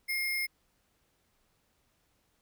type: tone with sample-and-hold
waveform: sine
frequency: 2130 Hz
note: C7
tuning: 30 cents sharp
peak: -29 dBFS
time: 0.08-0.47 s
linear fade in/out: 20 ms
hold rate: 7350 Hz
effects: pink hiss -73 dBFS RMS until 2.41 s